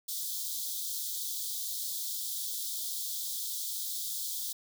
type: high-pass noise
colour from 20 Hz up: white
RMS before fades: -36 dBFS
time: 0.08-4.53 s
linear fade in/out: 10 ms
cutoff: 3300 Hz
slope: 96 dB/octave
effects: none